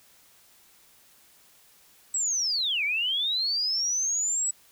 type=linear two-way sweep; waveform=sine; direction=down then up; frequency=7902 to 2217 to 7902 Hz; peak=-24 dBFS; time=2.14-4.51 s; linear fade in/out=5 ms; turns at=2.84 s; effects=white hiss -58 dBFS RMS until 4.71 s